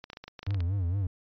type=clicks; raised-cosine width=0.2 ms; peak=-24 dBFS; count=12; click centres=0.041 / 0.101 / 0.132 / 0.171 / 0.24 / 0.28 / 0.392 / 0.43 / 0.466 / 0.507 / 0.545 / 0.605 s
type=tone with vibrato; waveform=triangle; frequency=92.5 Hz; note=F#2; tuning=in tune; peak=-24 dBFS; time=0.47-1.07 s; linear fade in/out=5 ms; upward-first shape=sine; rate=4.4 Hz; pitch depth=160 cents each way
effects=resampled to 11025 Hz